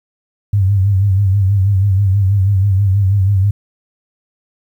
sine tone with vibrato, 98 Hz, G2, in tune, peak -9 dBFS, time 0.53-3.51 s, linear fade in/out 5 ms, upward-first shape sine, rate 6.2 Hz, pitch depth 79 cents each way, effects 8-bit

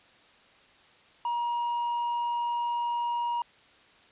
triangle tone with quantisation, 951 Hz, A#5, 34 cents sharp, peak -25 dBFS, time 1.25-3.42 s, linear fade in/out 2 ms, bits 9, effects white hiss -58 dBFS RMS until 4.11 s + resampled to 8000 Hz

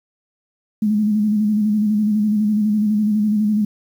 sine tone with vibrato, 211.2 Hz, G#3, 29 cents sharp, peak -14 dBFS, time 0.82-3.65 s, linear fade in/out 5 ms, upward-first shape square, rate 12 Hz, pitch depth 38 cents each way, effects 8-bit

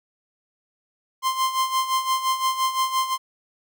45% pulse tone with tremolo, 1046.5 Hz, C6, in tune, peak -18 dBFS, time 1.22-3.18 s, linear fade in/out 50 ms, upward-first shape sine, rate 5.8 Hz, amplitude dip 70%, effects none

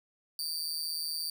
sawtooth tone with amplitude modulation, 4673 Hz, D8, 9 cents flat, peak -26 dBFS, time 0.39-1.3 s, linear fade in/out 2 ms, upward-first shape sine, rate 157 Hz, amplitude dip 95%, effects none

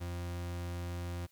40% pulse tone, 87.31 Hz, F2, in tune, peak -36 dBFS, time 0-1.27 s, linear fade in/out 20 ms, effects white hiss -70 dBFS RMS until 1.31 s

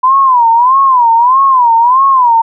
sine tone with vibrato, 999 Hz, B5, 20 cents sharp, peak -4 dBFS, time 0.03-2.42 s, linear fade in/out 10 ms, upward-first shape sine, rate 1.6 Hz, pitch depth 160 cents each way, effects none

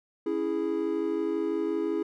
triangle chord, C# minor, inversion none, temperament equal, 277.2 / 329.6 / 415.3 Hz, C#4 / E4 / G#4, 0 / 0 / 0 cents, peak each -33 / -27 / -28 dBFS, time 0.26-2.03 s, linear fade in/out 5 ms, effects none

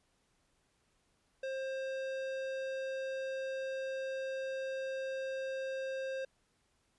sine tone with tanh clipping, 531 Hz, C5, 25 cents sharp, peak -38 dBFS, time 1.43-6.25 s, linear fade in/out 5 ms, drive 16 dB, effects pink hiss -75 dBFS RMS until 6.98 s + resampled to 24000 Hz

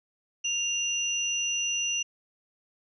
sine tone pair together, 2794 / 5920 Hz, F7 / F#8, 0 / 0 cents, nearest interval octave + minor second, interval 1300 cents, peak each -28 / -30 dBFS, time 0.44-2.03 s, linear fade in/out 10 ms, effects none

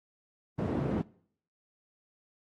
white band-pass noise, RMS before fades -31 dBFS, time 0.58-1.02 s, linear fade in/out 10 ms, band 100 to 300 Hz, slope 12 dB/octave, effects noise-tail reverb RT60 0.6 s tail -22 dB re dry + AAC 32 kbps

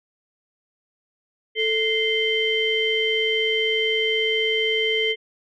sine tone cluster, 442.4 / 2086 / 3108 Hz, A4 / C7 / G7, +9 / -6 / -16 cents, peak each -23 dBFS, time 1.55-5.16 s, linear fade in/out 50 ms, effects tanh soft clip ceiling -9 dBFS

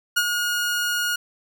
sawtooth tone with ADSR envelope, 1437 Hz, F6, 49 cents sharp, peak -12 dBFS, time 0.16-1.16 s, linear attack 14 ms, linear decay 52 ms, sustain -6 dB, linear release 6 ms, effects none

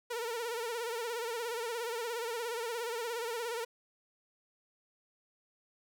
sawtooth tone with vibrato, 466.2 Hz, A#4, in tune, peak -31 dBFS, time 0.1-3.65 s, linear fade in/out 10 ms, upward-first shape sine, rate 17 Hz, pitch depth 82 cents each way, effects none

